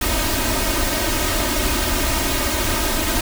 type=noise with comb filter; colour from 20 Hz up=pink; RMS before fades=-20 dBFS; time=0.01-3.21 s; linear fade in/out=5 ms; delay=3.2 ms; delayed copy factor=+0.9; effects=none